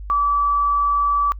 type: tone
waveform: sine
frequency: 1153 Hz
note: D6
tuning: 32 cents flat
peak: -15 dBFS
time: 0.1-1.32 s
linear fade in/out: 0 ms
effects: noise-tail reverb RT60 0.1 s tail -25 dB re dry + added 50 Hz sine -30 dBFS peak until 1.39 s